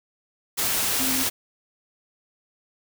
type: tone in noise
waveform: sine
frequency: 261.6 Hz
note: C4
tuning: in tune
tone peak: -28 dBFS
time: 0.99-1.24 s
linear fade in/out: 20 ms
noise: white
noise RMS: -24 dBFS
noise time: 0.57-1.3 s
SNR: -7 dB
effects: none